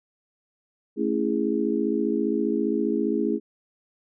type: chord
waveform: sine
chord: A major seventh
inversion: none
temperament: just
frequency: 220 / 275 / 330 / 412.5 Hz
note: A3 / C#4 / E4 / G#4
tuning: 0 / -14 / +2 / -12 cents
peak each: -27 dBFS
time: 0.96-3.4 s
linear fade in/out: 50 ms
effects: none